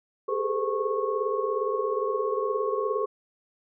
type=tone cluster; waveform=sine; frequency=402.5 / 424.9 / 442 / 510 / 1098 Hz; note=G4 / G#4 / A4 / C5 / C#6; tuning=+46 / +40 / +8 / -44 / -17 cents; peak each=-31 dBFS; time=0.28-3.06 s; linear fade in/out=10 ms; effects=none